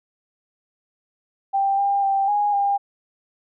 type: tone with pitch steps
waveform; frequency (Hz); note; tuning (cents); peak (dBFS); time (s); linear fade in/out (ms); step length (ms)
sine; 787 / 799 / 785 / 825 / 802; G5 / G5 / G5 / G#5 / G5; +7 / +33 / +2 / -12 / +39; -17; 1.53-2.78; 20; 250
effects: none

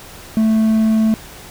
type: tone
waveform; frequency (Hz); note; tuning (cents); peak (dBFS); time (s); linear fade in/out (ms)
triangle; 220; A3; 0; -9; 0.37-1.14; 0
effects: pink hiss -37 dBFS RMS until 1.5 s

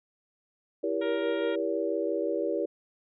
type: chord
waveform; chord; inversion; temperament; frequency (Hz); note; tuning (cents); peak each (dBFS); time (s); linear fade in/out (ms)
sine; E diminished seventh; none; just; 329.6 / 395.6 / 474.7 / 569.6; E4 / G4 / Bb4 / Db5; 0 / +16 / +31 / +47; -32; 0.83-2.66; 10
type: harmonic tone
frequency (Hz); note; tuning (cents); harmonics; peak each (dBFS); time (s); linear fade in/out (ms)
469.1; A#4; +11; 1 / 2 / 3 / 4 / 5 / 6 / 7 / 8; -36 / -44 / -41 / -44 / -46 / -51 / -45 / -53; 1.01-1.56; 10
effects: none

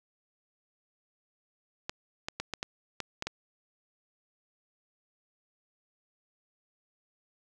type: clicks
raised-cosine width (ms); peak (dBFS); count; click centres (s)
0.2; -16; 8; 1.895 / 2.285 / 2.4 / 2.537 / 2.629 / 3.003 / 3.224 / 3.27
effects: none

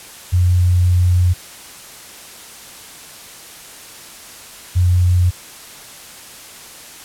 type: tone pair in turn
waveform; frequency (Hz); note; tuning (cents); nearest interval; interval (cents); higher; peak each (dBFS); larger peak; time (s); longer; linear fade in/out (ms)
sine; 89.4 / 89.4; F2 / F2; +41 / +41; unison; 0; neither; -10; neither; 0.32-1.34 / 4.75-5.31; first; 20
effects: white hiss -37 dBFS RMS until 7.04 s + low-pass 12000 Hz 12 dB/octave

